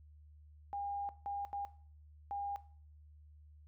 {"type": "tone bursts at uneven times", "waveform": "sine", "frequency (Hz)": 807, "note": "G#5", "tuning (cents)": -50, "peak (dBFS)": -37, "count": 4, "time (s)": [[0.73, 1.09], [1.26, 1.45], [1.53, 1.65], [2.31, 2.56]], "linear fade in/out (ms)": 0, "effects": ["noise-tail reverb RT60 0.5 s tail -17 dB re dry", "added 75 Hz sine -56 dBFS peak until 3.67 s"]}